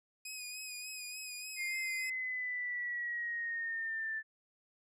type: tone with vibrato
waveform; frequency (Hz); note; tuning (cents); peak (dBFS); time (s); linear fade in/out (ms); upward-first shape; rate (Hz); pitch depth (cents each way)
15% pulse; 2500; D#7; +8; -35; 0.25-2.1; 5; sine; 3.4; 38
type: linear sweep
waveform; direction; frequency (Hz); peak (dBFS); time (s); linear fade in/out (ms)
sine; down; 2118 to 1760; -35; 1.56-4.23; 50
effects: none